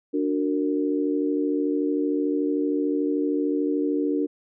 sine chord, D augmented, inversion none, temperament just, 293.7 / 367.1 / 458.9 Hz, D4 / F#4 / A#4, 0 / -14 / -27 cents, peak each -23 / -28 / -28 dBFS, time 0.13-4.27 s, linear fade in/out 20 ms, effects none

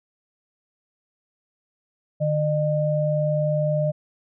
sine tone pair together, 150.8 / 607 Hz, D3 / D#5, +46 / -43 cents, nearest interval 2 octaves, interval 2411 cents, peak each -22 dBFS, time 2.2-3.92 s, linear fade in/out 20 ms, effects none

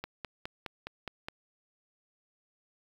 click train, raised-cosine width 0.3 ms, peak -21 dBFS, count 7, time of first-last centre 0.04-1.285 s, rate 4.82 Hz, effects 8-bit

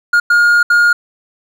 triangle tone bursts at uneven times, 1423 Hz, F6, 32 cents sharp, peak -5 dBFS, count 3, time 0.13-0.2 / 0.3-0.63 / 0.7-0.93 s, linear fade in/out 5 ms, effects none

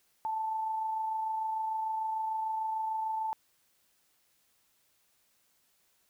sine tone with amplitude modulation, 880 Hz, A5, in tune, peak -29 dBFS, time 0.25-3.33 s, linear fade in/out 0 ms, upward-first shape sine, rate 26.7 Hz, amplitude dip 30%, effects white hiss -71 dBFS RMS until 6.09 s

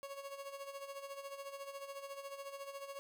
30% pulse tone with tremolo, 554.4 Hz, C#5, in tune, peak -40 dBFS, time 0.03-2.99 s, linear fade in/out 0 ms, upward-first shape sine, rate 14 Hz, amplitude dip 65%, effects none

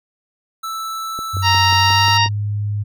square tone, 1318.5 Hz, E6, in tune, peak -24 dBFS, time 0.63-2.18 s, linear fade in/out 10 ms
click train, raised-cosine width 2 ms, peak -19 dBFS, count 7, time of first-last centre 1.19-2.261 s, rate 5.6 Hz
sine tone with pitch glide, 95 to 103.6 Hz, F#2 to G#2, +46 to -4 cents, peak -18 dBFS, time 1.33-2.84 s, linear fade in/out 20 ms, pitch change +150 cents, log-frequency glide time 1.74-2.22 s
harmonic tone, 932.3 Hz, A#5, in tune, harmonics 1 / 2 / 3 / 4 / 5 / 6, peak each -15 / -20 / -19 / -23 / -21 / -24 dBFS, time 1.42-2.29 s, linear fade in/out 50 ms
effects none

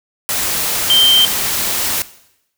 sine tone in noise, 3136 Hz, G7, in tune, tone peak -8 dBFS, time 0.9-1.25 s, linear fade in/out 0 ms, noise white, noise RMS -18 dBFS, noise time 0.29-2.02 s, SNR +7 dB, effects noise-tail reverb RT60 0.8 s tail -17 dB re dry

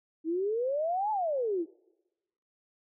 sine exponential two-way sweep, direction up then down, 311.1 to 880 to 311.1 Hz, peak -27 dBFS, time 0.24-1.66 s, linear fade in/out 50 ms, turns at 1.11 s, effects noise-tail reverb RT60 1.0 s tail -24 dB re dry

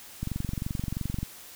click train, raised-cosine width 5 ms, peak -18 dBFS, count 24, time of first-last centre 0.23-1.23 s, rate 23 Hz, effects white hiss -47 dBFS RMS until 1.55 s

